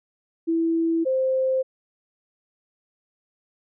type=tone pair in turn; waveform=sine; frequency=329.6 / 523.2 Hz; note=E4 / C5; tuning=0 / 0 cents; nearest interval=minor sixth; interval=800 cents; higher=second; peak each=-19 dBFS; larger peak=neither; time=0.47-1.05 / 1.05-1.63 s; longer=neither; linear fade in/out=20 ms; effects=none